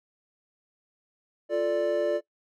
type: chord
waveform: triangle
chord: D minor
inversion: first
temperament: equal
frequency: 349.2 / 440 / 587.3 Hz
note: F4 / A4 / D5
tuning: 0 / 0 / 0 cents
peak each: -28 / -28 / -23 dBFS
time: 1.49-2.21 s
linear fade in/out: 50 ms
effects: noise-tail reverb RT60 0.1 s tail -20 dB re dry